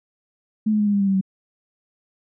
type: tone with pitch steps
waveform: sine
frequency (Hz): 215.9 / 212.1 / 208.3 / 204.6 / 201 / 197.41 / 193.91 / 190.47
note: A3 / G#3 / G#3 / G#3 / G3 / G3 / G3 / G3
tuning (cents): -33 / +37 / +5 / -26 / +44 / +12 / -19 / -50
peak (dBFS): -16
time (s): 0.66-1.212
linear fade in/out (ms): 10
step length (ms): 69
effects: none